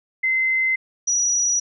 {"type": "tone pair in turn", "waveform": "sine", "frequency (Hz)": [2063, 5835], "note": ["C7", "F#8"], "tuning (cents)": [-25, -25], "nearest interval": "octave + tritone", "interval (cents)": 1800, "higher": "second", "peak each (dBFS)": -17, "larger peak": "neither", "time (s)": [[0.23, 0.76], [1.07, 1.6]], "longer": "neither", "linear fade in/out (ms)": 10, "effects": []}